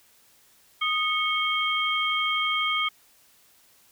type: tone cluster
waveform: sine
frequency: 1243 / 2200 / 3188 Hz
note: D#6 / C#7 / G7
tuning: -2 / -14 / +28 cents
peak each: -27 dBFS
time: 0.81-2.89 s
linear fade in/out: 10 ms
effects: white hiss -59 dBFS RMS until 3.91 s